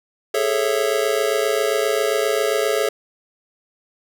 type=chord; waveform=square; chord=A major seventh; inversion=third; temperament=just; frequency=412.5 / 440 / 550 / 660 Hz; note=G#4 / A4 / C#5 / E5; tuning=-12 / 0 / -14 / +2 cents; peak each=-24 / -23 / -24 / -26 dBFS; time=0.34-2.89 s; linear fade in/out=5 ms; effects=none